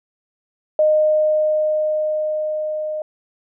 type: tone with level ramp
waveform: sine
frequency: 615 Hz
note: D#5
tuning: 20 cents flat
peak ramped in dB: -11 to -22 dBFS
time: 0.79-3.02 s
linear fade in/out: 2 ms
effects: none